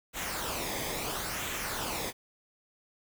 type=noise with flanger; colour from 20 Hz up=pink; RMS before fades=-35 dBFS; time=0.13-2.13 s; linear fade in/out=50 ms; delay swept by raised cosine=0.2 to 0.73 ms; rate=0.74 Hz; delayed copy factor=-0.55; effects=none